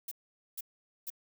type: noise bursts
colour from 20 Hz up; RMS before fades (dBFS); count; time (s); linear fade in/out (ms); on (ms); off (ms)
violet; -39; 3; 0.08-1.102; 5; 34; 460
effects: none